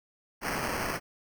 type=noise with sample-and-hold; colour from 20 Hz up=white; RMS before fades=-32 dBFS; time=0.41-1 s; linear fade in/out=50 ms; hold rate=3675 Hz; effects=none